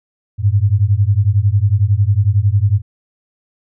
sine beating tone pair, 96.2 / 107.2 Hz, G2 / A2, -32 / -45 cents, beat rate 11 Hz, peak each -13 dBFS, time 0.38-2.82 s, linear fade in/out 50 ms, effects none

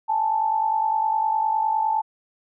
sine tone pair together, 832.2 / 882 Hz, G#5 / A5, +3 / +4 cents, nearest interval minor second, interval 101 cents, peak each -26 / -20 dBFS, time 0.08-2.02 s, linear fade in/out 20 ms, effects none

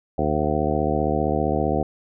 harmonic tone, 75.3 Hz, D2, 44 cents sharp, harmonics 1 / 2 / 3 / 4 / 5 / 6 / 7 / 9 / 10, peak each -28 / -28 / -28 / -28 / -28 / -28 / -28 / -28 / -28 dBFS, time 0.18-1.83 s, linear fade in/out 5 ms, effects none

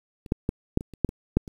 clicks, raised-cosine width 3 ms, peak -29 / -9 / -11 / -7 / -22 / -29 / -7 / -20 / -6 / -26 dBFS, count 10, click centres 0.262 / 0.321 / 0.491 / 0.774 / 0.809 / 0.937 / 1.047 / 1.091 / 1.37 / 1.478 s, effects 8-bit

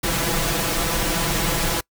pink noise with comb filter, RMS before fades -22 dBFS, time 0.03-1.81 s, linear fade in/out 10 ms, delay 6 ms, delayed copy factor +0.9, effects noise-tail reverb RT60 0.1 s tail -25 dB re dry

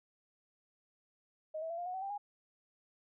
sine tone with pitch steps, 625 / 649.7 / 675.3 / 701.9 / 729.6 / 758.4 / 788.4 / 819.5 Hz, D#5 / E5 / E5 / F5 / F#5 / F#5 / G5 / G#5, +8 / -25 / +42 / +9 / -24 / +43 / +10 / -23 cents, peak -37 dBFS, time 1.54-2.18 s, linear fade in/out 10 ms, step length 80 ms, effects none

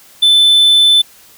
triangle tone, 3520 Hz, A7, in tune, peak -4 dBFS, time 0.22-1.02 s, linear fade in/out 10 ms, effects white hiss -43 dBFS RMS until 1.37 s

